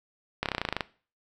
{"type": "slowing click train", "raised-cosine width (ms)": 0.3, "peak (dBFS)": -11, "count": 12, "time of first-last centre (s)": [0.43, 0.808], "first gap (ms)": 28, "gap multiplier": 1.04, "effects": ["noise-tail reverb RT60 0.4 s tail -19 dB re dry"]}